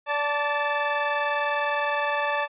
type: tone pair together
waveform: 20% pulse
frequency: 580.1 / 880 Hz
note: D5 / A5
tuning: -21 / 0 cents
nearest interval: perfect fifth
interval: 721 cents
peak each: -21 dBFS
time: 0.06-2.48 s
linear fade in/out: 50 ms
effects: resampled to 8000 Hz